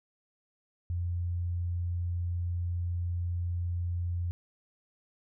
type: tone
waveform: sine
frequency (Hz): 87.31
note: F2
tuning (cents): 0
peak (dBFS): -29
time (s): 0.9-4.31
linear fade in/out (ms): 0
effects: none